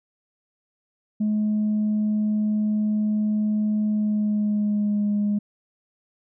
sine tone with pitch glide, 212.3 to 206.5 Hz, G#3 to G#3, +38 to -10 cents, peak -18 dBFS, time 1.2-5.39 s, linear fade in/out 10 ms, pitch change -48 cents, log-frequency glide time 3.87-5.09 s, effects tanh soft clip ceiling -17 dBFS

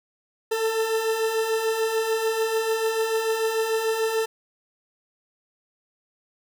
40% pulse beating tone pair, 440 / 446.8 Hz, A4 / A4, 0 / +27 cents, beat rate 6.8 Hz, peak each -29 / -22 dBFS, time 0.51-4.26 s, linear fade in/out 10 ms, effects none

